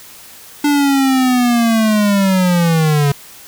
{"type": "linear sweep", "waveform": "square", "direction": "down", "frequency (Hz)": [293.7, 140], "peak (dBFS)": -11, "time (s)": [0.64, 3.12], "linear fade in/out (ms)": 5, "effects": ["white hiss -38 dBFS RMS until 3.47 s"]}